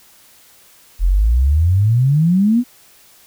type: exponential sweep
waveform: sine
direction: up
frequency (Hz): 40.7 to 253.6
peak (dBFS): -10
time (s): 0.99-2.64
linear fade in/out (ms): 50
effects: white hiss -48 dBFS RMS until 3.26 s